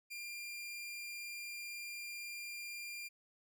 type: tone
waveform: sawtooth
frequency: 2394 Hz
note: D7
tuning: 33 cents sharp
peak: -40 dBFS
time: 0.1-3.09 s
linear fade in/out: 20 ms
effects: none